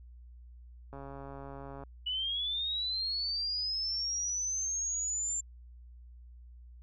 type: click train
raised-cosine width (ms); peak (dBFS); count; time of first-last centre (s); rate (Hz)
1; -32; 126; 0.93-1.836; 138
type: linear sweep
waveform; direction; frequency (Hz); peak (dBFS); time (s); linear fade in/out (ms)
sine; up; 2934 to 7320; -31; 2.06-5.41; 10
effects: added 60 Hz sine -49 dBFS peak until 6.82 s